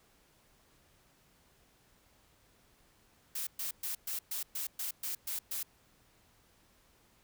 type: noise bursts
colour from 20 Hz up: blue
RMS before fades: -37 dBFS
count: 10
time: 3.35-5.63 s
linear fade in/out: 5 ms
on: 120 ms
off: 120 ms
effects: pink hiss -67 dBFS RMS until 7.23 s